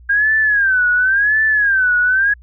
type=tone with vibrato; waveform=sine; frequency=1602 Hz; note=G6; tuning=37 cents sharp; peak=-11 dBFS; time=0.09-2.34 s; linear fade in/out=10 ms; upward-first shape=sine; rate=0.93 Hz; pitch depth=160 cents each way; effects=added 60 Hz sine -39 dBFS peak until 2.42 s